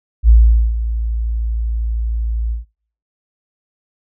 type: tone with ADSR envelope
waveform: sine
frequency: 56.4 Hz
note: A1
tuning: 44 cents sharp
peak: -3 dBFS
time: 0.23-2.65 s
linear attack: 61 ms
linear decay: 440 ms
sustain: -13 dB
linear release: 140 ms
effects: noise-tail reverb RT60 0.5 s tail -25 dB re dry